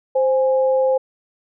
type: tone pair together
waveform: sine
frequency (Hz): 523.3 / 828.1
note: C5 / G#5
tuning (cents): 0 / -5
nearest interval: minor sixth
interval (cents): 795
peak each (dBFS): -14 / -25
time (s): 0.15-0.98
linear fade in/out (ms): 10
effects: none